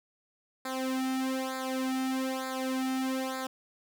sawtooth tone with flanger, 261.5 Hz, C4, 1 cent flat, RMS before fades -32 dBFS, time 0.65-3.47 s, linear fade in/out 5 ms, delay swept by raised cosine 0.34 to 2.04 ms, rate 1.1 Hz, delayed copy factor -1, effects none

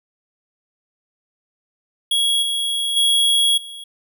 square tone with level steps, 3322 Hz, G#7, in tune, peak -16 / -20 / -14 / -33 dBFS, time 2.11-3.84 s, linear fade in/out 5 ms, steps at 2.42 / 2.96 / 3.57 s, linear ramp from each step 10 ms, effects none

